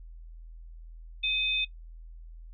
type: tone pair together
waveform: sine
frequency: 2533 / 3582 Hz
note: D#7 / A7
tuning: +30 / +30 cents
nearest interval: tritone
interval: 600 cents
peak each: -28 dBFS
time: 1.23-1.65 s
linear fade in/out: 10 ms
effects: noise-tail reverb RT60 0.1 s tail -18 dB re dry + added 41 Hz sine -43 dBFS peak until 2.53 s